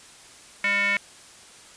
square tone with band-pass filter, 201.6 Hz, G3, 49 cents sharp, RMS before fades -23 dBFS, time 0.64-0.97 s, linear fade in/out 2 ms, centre 2100 Hz, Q 8.6, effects white hiss -48 dBFS RMS until 1.76 s + resampled to 22050 Hz

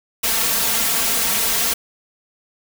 white noise with comb filter, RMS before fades -19 dBFS, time 0.23-1.74 s, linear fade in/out 10 ms, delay 4.4 ms, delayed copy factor +1, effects none

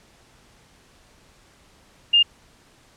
sine tone, 2817 Hz, F7, 14 cents sharp, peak -12 dBFS, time 2.13-2.23 s, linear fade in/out 10 ms, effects pink hiss -55 dBFS RMS until 2.96 s + low-pass 9000 Hz 12 dB/octave

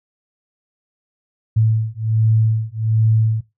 sine beating tone pair, 110 / 111.3 Hz, A2 / A2, 0 / +20 cents, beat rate 1.3 Hz, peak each -17 dBFS, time 1.56-3.41 s, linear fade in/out 10 ms, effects noise-tail reverb RT60 0.2 s tail -18 dB re dry

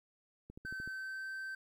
click train, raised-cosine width 3 ms, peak -36 dBFS, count 6, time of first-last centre 0.5-0.876 s, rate 13.3 Hz
triangle tone with pitch glide, 1540 to 1551.6 Hz, G6 to G6, -31 to -18 cents, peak -38 dBFS, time 0.65-1.55 s, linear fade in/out 5 ms, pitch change +13 cents, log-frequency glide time 0.93-1.3 s
effects 12-bit

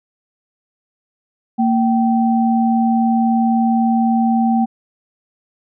sine tone pair together, 229.9 / 773.7 Hz, A#3 / G5, -24 / -23 cents, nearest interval octave + major sixth, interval 2101 cents, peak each -13 / -18 dBFS, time 1.58-4.66 s, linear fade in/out 20 ms, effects none

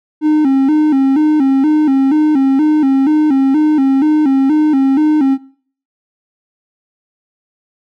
triangle tone with vibrato, 287 Hz, D4, 40 cents flat, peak -6 dBFS, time 0.21-5.38 s, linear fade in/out 50 ms, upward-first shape square, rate 2.1 Hz, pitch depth 110 cents each way, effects noise-tail reverb RT60 0.5 s tail -20 dB re dry

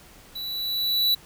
square tone with level ramp, 3946 Hz, B7, 2 cents flat, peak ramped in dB -32 to -18 dBFS, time 0.35-1.15 s, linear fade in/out 10 ms, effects pink hiss -50 dBFS RMS until 1.25 s

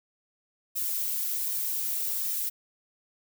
violet noise with flanger, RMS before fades -30 dBFS, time 0.75-2.5 s, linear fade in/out 20 ms, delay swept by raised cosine 1.6 to 3.5 ms, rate 1.3 Hz, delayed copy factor +0.55, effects none

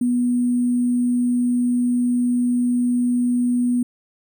sine tone with sample-and-hold, 244.6 Hz, B3, 16 cents flat, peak -16 dBFS, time 0.01-3.83 s, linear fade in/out 5 ms, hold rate 8820 Hz, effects none

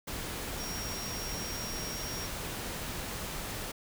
sine tone in noise, 5600 Hz, F8, 4 cents sharp, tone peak -40 dBFS, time 0.59-2.27 s, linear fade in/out 10 ms, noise pink, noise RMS -38 dBFS, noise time 0.07-3.72 s, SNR -5 dB, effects none

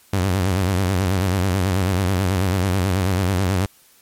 sawtooth tone with vibrato, 93.8 Hz, F#2, 24 cents sharp, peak -13 dBFS, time 0.13-3.66 s, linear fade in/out 5 ms, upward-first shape sine, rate 9.2 Hz, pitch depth 110 cents each way, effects white hiss -53 dBFS RMS until 4.01 s + MP3 64 kbps

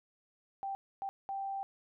sine tone bursts at uneven times, 784 Hz, G5, in tune, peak -35 dBFS, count 3, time 0.63-0.75 / 1.02-1.09 / 1.29-1.63 s, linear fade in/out 0 ms, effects none

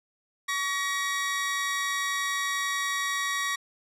sawtooth tone pair together, 1130 / 1900.4 Hz, C#6 / A#6, +33 / +33 cents, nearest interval major sixth, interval 900 cents, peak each -27 / -25 dBFS, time 0.48-3.56 s, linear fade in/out 10 ms, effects low-pass 10000 Hz 12 dB/octave

